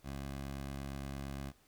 15% pulse tone, 68.7 Hz, C#2, 15 cents flat, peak -34 dBFS, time 0.03-1.53 s, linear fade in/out 50 ms, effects pink hiss -68 dBFS RMS until 1.67 s

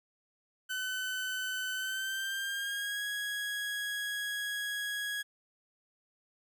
30% pulse tone with pitch glide, 1514 to 1660.6 Hz, F#6 to G#6, +39 to -1 cents, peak -31 dBFS, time 0.69-5.23 s, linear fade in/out 20 ms, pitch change +160 cents, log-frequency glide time 1.73-3.04 s, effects none

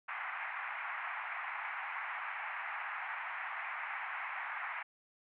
white band-pass noise, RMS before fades -41 dBFS, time 0.08-4.83 s, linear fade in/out 10 ms, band 760 to 2300 Hz, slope 48 dB/octave, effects none

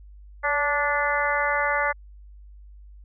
harmonic tone with a mistuned harmonic, 291.2 Hz, D4, 15 cents flat, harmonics 2 / 3 / 4 / 5 / 6 / 7, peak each -28 / -28 / -28 / -28 / -28 / -28 dBFS, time 0.43-1.93 s, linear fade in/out 20 ms, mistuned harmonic 2, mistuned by -28 cents, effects added 50 Hz sine -43 dBFS peak until 3.04 s

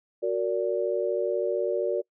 sine chord, Gb augmented, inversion none, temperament just, 370 / 462.5 / 578.1 Hz, Gb4 / Bb4 / D5, 0 / -14 / -27 cents, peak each -28 dBFS, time 0.22-2.02 s, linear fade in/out 20 ms, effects noise-tail reverb RT60 0.1 s tail -24 dB re dry

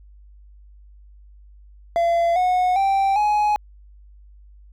triangle tone with pitch steps, 681 / 729.9 / 782.3 / 838.4 Hz, F5 / F#5 / G5 / G#5, -44 / -24 / -4 / +16 cents, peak -14 dBFS, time 1.96-3.56 s, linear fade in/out 0 ms, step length 400 ms, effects added 50 Hz sine -44 dBFS peak until 4.72 s

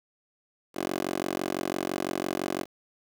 10% pulse tone with high-pass filter, 45.95 Hz, F#1, 11 cents flat, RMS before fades -31 dBFS, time 0.74-2.66 s, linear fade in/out 50 ms, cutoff 380 Hz, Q 2.8, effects 8-bit

